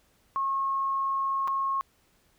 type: tone with dropouts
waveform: sine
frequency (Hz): 1086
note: C#6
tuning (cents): -36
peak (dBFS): -25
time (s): 0.36-1.81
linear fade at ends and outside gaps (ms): 0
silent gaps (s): 1.475-1.48
effects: pink hiss -66 dBFS RMS until 2.38 s